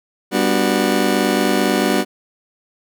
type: chord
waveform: 30% pulse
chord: G major seventh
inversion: none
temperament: just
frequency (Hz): 196 / 245 / 294 / 367.5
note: G3 / B3 / D4 / F#4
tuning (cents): 0 / -14 / +2 / -12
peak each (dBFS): -18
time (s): 0.31-2.05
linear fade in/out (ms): 50
effects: none